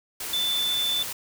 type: tone in noise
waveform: sine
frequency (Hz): 3520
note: A7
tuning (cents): 0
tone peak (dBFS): -23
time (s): 0.33-1.03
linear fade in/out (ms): 5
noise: white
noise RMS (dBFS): -33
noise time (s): 0.2-1.13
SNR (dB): +7
effects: none